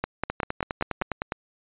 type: two click trains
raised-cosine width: 0.5 ms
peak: -12 / -10 dBFS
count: 11 / 6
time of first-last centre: 0.3-1.321 / 0.04-1.02 s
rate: 9.79 / 5.1 Hz
effects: resampled to 8000 Hz